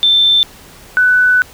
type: tone pair in turn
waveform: sine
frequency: 3553 / 1493.9 Hz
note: A7 / F#6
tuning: +16 / +16 cents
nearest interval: octave + minor third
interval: 1500 cents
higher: first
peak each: -7 dBFS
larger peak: neither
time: 0.03-0.43 / 0.97-1.42 s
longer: second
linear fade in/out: 0 ms
effects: pink hiss -39 dBFS RMS until 1.53 s